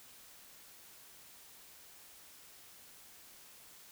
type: silence
effects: white hiss -57 dBFS RMS until 3.91 s